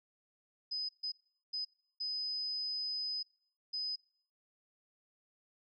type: tone bursts at uneven times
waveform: sine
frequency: 5020 Hz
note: D#8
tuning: 15 cents sharp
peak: -35 dBFS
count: 5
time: 0.71-0.89 / 1.03-1.12 / 1.53-1.65 / 2-3.23 / 3.73-3.96 s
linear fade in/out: 10 ms
effects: noise-tail reverb RT60 0.5 s tail -20 dB re dry